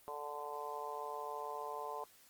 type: harmonic tone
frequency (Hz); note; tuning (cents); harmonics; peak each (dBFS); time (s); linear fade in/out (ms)
146.83; D3; 0; 3 / 4 / 5 / 6 / 7; -47 / -49 / -48 / -46 / -45; 0.08-2.04; 0
effects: white hiss -64 dBFS RMS until 2.29 s + Opus 24 kbps